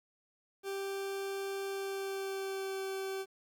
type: tone with pitch glide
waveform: 40% pulse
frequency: 392 to 385.9 Hz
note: G4 to G4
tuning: 0 to -27 cents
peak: -35 dBFS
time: 0.63-3.26 s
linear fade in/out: 50 ms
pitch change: -27 cents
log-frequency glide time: 1.67-2.81 s
effects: 11-bit